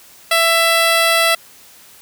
10% pulse tone, 665 Hz, E5, 15 cents sharp, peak -3 dBFS, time 0.31-1.35 s, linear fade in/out 5 ms, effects white hiss -44 dBFS RMS until 2.01 s + high-pass 60 Hz 12 dB/octave

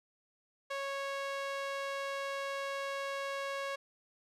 sawtooth tone with band-pass filter, 552 Hz, C#5, 7 cents flat, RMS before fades -38 dBFS, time 0.7-3.76 s, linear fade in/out 10 ms, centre 1600 Hz, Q 0.51, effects none

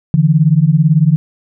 sine beating tone pair, 146.83 / 164.83 Hz, D3 / E3, 0 / 0 cents, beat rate 18 Hz, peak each -10 dBFS, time 0.14-1.16 s, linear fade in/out 0 ms, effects none

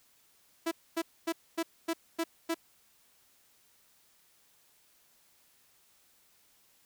sawtooth tone bursts, 330.7 Hz, E4, 6 cents sharp, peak -25 dBFS, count 7, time 0.66-2.545 s, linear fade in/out 10 ms, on 55 ms, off 250 ms, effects white hiss -66 dBFS RMS until 6.85 s

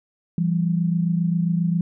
sine tone pair together, 168.53 / 196 Hz, E3 / G3, +39 / 0 cents, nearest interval minor third, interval 261 cents, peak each -19 / -25 dBFS, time 0.38-1.81 s, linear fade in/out 2 ms, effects none

